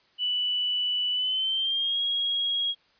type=tone with pitch glide; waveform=sine; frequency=2968 to 3293 Hz; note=F#7 to G#7; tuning=+5 to -15 cents; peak=-24 dBFS; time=0.18-2.75 s; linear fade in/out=50 ms; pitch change=+180 cents; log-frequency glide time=1.12-2 s; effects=white hiss -63 dBFS RMS until 2.99 s + resampled to 11025 Hz